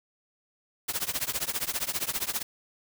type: noise with tremolo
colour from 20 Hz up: white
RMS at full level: -27 dBFS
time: 0.88-2.43 s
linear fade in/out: 10 ms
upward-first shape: triangle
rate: 15 Hz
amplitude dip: 100%
effects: none